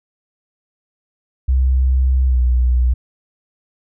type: tone with pitch glide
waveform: sine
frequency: 64.8 to 61.73 Hz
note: C2 to B1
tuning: -16 to 0 cents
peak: -11 dBFS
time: 1.48-2.94 s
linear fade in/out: 10 ms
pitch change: -84 cents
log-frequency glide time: 2.26-2.39 s
effects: none